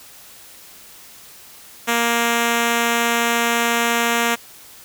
5% pulse tone, 234.2 Hz, A#3, 8 cents sharp, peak -5 dBFS, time 1.87-4.36 s, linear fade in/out 20 ms, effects white hiss -43 dBFS RMS until 4.84 s

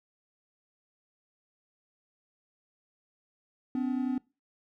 triangle tone pair together, 253.7 / 284.8 Hz, B3 / C#4, +47 / +47 cents, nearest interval major second, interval 200 cents, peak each -27 / -31 dBFS, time 3.75-4.18 s, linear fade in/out 2 ms, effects noise-tail reverb RT60 0.3 s tail -23 dB re dry

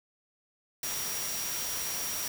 sine tone in noise, 5690 Hz, F8, 31 cents sharp, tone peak -37 dBFS, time 0.83-2.28 s, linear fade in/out 2 ms, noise white, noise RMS -35 dBFS, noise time 0.83-2.28 s, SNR -5 dB, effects none

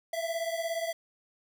square beating tone pair, 659.3 / 676.3 Hz, E5 / E5, 0 / +44 cents, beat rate 17 Hz, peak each -33 / -36 dBFS, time 0.13-0.93 s, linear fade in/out 5 ms, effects none

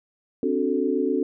sine chord, D dominant seventh, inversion third, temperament equal with one note detuned, 261.6 / 289.5 / 370 / 440 Hz, C4 / D4 / F#4 / A4, 0 / -25 / 0 / 0 cents, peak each -26 dBFS, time 0.43-1.23 s, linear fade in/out 2 ms, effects none

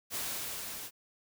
white noise with level ramp, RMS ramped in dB -35 to -43 dBFS, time 0.1-0.91 s, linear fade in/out 50 ms, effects none

